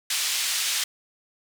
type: band-pass noise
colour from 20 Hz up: pink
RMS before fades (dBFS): -26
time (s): 0.1-0.84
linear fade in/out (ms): 5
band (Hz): 2800 to 10000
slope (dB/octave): 12
effects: none